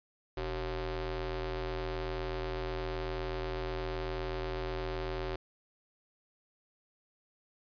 sawtooth ring-modulated tone, 167 Hz, E3, 23 cents sharp, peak -27 dBFS, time 0.37-5.36 s, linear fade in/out 5 ms, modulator 211 Hz, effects resampled to 11025 Hz

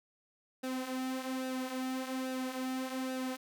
sawtooth tone with flanger, 259.1 Hz, C4, 17 cents flat, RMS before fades -37 dBFS, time 0.63-3.37 s, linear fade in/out 10 ms, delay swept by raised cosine 0.91 to 5.91 ms, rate 1.2 Hz, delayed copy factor -0.6, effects none

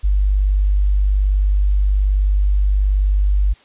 sine tone, 49.4 Hz, G1, 14 cents sharp, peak -12 dBFS, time 0.03-3.54 s, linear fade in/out 20 ms, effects white hiss -50 dBFS RMS until 3.64 s + resampled to 8000 Hz

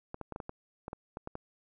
clicks, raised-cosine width 1 ms, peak -25 dBFS, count 11, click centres 0.144 / 0.213 / 0.323 / 0.361 / 0.402 / 0.494 / 0.881 / 0.931 / 1.171 / 1.274 / 1.354 s, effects none

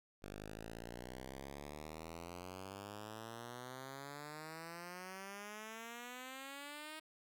5% pulse exponential sweep, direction up, 49 to 315.8 Hz, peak -36 dBFS, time 0.22-7 s, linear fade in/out 10 ms, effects none

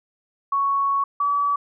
sine tone pair in turn, 1111 / 1144.9 Hz, C#6 / D6, +4 / -44 cents, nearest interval minor second, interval 52 cents, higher second, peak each -18 dBFS, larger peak neither, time 0.52-1.04 / 1.2-1.56 s, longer first, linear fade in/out 5 ms, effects none

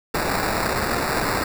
violet noise with sample-and-hold, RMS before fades -23 dBFS, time 0.14-1.44 s, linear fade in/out 5 ms, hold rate 3150 Hz, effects none

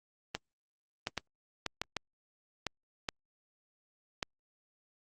clicks, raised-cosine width 0.2 ms, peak -15 dBFS, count 9, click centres 0.35 / 1.071 / 1.177 / 1.663 / 1.816 / 1.967 / 2.667 / 3.088 / 4.228 s, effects Opus 32 kbps

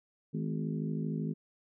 harmonic tone with a mistuned harmonic, 53 Hz, G#1, 36 cents sharp, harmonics 3 / 4 / 5 / 6 / 7 / 8, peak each -34 / -37 / -39 / -51 / -45 / -47 dBFS, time 0.33-1.34 s, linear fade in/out 20 ms, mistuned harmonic 5, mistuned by -55 cents, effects none

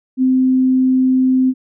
sine tone, 258.7 Hz, C4, 19 cents flat, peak -10 dBFS, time 0.17-1.54 s, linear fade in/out 50 ms, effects none

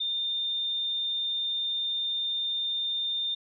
sine tone, 3615 Hz, A7, 46 cents sharp, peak -27 dBFS, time 0-3.35 s, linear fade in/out 10 ms, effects none

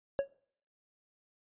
triangle tone with exponential decay, 554.4 Hz, C#5, in tune, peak -21 dBFS, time 0.19-0.29 s, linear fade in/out 0 ms, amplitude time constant 20 ms, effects noise-tail reverb RT60 0.6 s tail -23 dB re dry + resampled to 8000 Hz

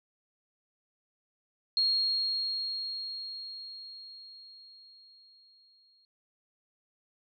sine tone with exponential decay, 4268 Hz, C8, 34 cents sharp, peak -23 dBFS, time 1.77-6.05 s, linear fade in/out 1 ms, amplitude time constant 930 ms, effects none

